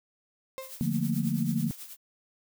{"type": "tone with exponential decay", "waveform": "35% pulse", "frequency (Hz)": 527, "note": "C5", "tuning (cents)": 12, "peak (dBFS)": -31, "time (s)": [0.58, 0.8], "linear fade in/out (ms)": 0, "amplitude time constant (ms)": 46}
{"type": "noise with tremolo", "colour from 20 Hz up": "blue", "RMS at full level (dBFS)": -41, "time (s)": [0.6, 1.97], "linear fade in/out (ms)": 50, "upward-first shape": "triangle", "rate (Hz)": 9.2, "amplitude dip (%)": 70}
{"type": "chord", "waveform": "sine", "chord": "Bb major seventh", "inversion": "first", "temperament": "equal", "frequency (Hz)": [146.83, 174.61, 220, 233.1], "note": ["D3", "F3", "A3", "Bb3"], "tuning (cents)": [0, 0, 0, 0], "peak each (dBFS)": -31, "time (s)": [0.81, 1.71], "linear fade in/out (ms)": 0}
{"effects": []}